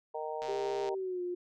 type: harmonic tone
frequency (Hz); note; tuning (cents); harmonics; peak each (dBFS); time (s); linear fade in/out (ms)
154.8; D#3; -9; 3 / 4 / 5 / 6; -39 / -40 / -41 / -42; 0.14-0.95; 10
type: click train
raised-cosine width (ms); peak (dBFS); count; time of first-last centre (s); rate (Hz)
0.2; -29; 63; 0.42-0.89; 132
type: tone with pitch glide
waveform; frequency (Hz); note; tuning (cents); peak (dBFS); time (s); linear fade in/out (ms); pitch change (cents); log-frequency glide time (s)
sine; 401.5 to 355.6; G4 to F4; +41 to +31; -33; 0.48-1.35; 10; -210; 0.82-1.22
effects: none